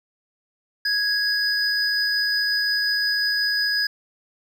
triangle tone pair together, 1661.2 / 4978 Hz, G#6 / D#8, 0 / 0 cents, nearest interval octave + perfect fifth, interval 1900 cents, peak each -21 dBFS, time 0.85-3.87 s, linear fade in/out 5 ms, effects none

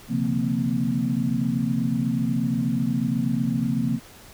sine tone cluster, 131.4 / 144.9 / 172.5 / 229.4 / 257.6 Hz, C3 / D3 / F3 / A#3 / C4, +8 / -23 / -21 / -28 / -27 cents, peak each -28 / -32 / -29 / -24 / -28 dBFS, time 0.08-4 s, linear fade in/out 50 ms, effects pink hiss -47 dBFS RMS until 4.33 s

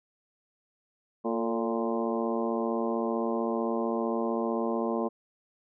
harmonic tone with a mistuned harmonic, 115.6 Hz, A#2, 14 cents flat, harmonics 2 / 3 / 4 / 5 / 6 / 7 / 8 / 9, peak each -31 / -33 / -33 / -35 / -38 / -40 / -42 / -38 dBFS, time 1.24-5.09 s, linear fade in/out 20 ms, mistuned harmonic 4, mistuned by -51 cents, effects none

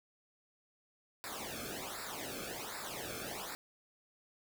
pink noise with flanger, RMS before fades -43 dBFS, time 1.24-3.55 s, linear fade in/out 0 ms, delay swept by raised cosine 0.32 to 1.06 ms, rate 1.3 Hz, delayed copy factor -0.9, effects none

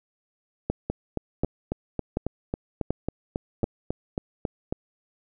two click trains, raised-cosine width 2 ms, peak -11 / -13 dBFS, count 5 / 15, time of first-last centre 0.7-3.641 / 0.9-4.725 s, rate 1.36 / 3.66 Hz, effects none

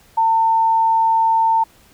sine tone, 900 Hz, A5, 39 cents sharp, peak -12 dBFS, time 0.17-1.64 s, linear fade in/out 10 ms, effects pink hiss -51 dBFS RMS until 1.93 s

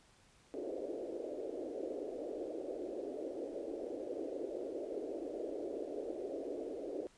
pink band-pass noise, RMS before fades -42 dBFS, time 0.54-7.07 s, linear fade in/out 0 ms, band 300 to 600 Hz, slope 48 dB/octave, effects pink hiss -66 dBFS RMS until 7.17 s + resampled to 22050 Hz

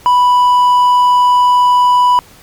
triangle tone, 987.8 Hz, B5, in tune, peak -4 dBFS, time 0.06-2.19 s, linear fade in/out 0 ms, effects pink hiss -41 dBFS RMS until 2.42 s + MP3 96 kbps

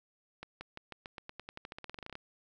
accelerating click train, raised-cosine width 0.3 ms, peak -27 dBFS, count 22, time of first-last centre 0.43-2.154 s, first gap 180 ms, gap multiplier 0.91, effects none

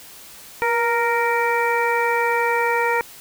harmonic tone with a mistuned harmonic, 465.6 Hz, A#4, 2 cents flat, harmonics 1 / 2 / 3 / 4 / 5, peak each -22 / -21 / -27 / -25 / -26 dBFS, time 0.62-3.01 s, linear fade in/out 0 ms, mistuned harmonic 1, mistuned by +38 cents, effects white hiss -42 dBFS RMS until 3.2 s

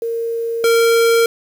sine / square tone pair in turn, 461.4 / 461.4 Hz, A#4 / A#4, -18 / -18 cents, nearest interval unison, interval 0 cents, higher neither, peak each -18 / -11 dBFS, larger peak second, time 0.02-0.64 / 0.64-1.26 s, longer neither, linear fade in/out 2 ms, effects 7-bit

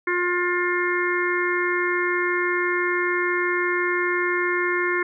harmonic tone, 354.8 Hz, F4, 27 cents sharp, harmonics 1 / 3 / 4 / 5 / 6, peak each -24 / -28 / -29 / -26 / -27 dBFS, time 0.07-5.03 s, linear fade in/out 5 ms, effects none

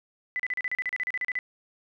sine tone bursts, 2000 Hz, B6, 21 cents sharp, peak -26 dBFS, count 15, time 0.36-1.389 s, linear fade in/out 0 ms, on 35 ms, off 36 ms, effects none

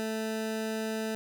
20% pulse tone, 220 Hz, A3, in tune, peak -26 dBFS, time 0-1.15 s, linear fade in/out 0 ms, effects none

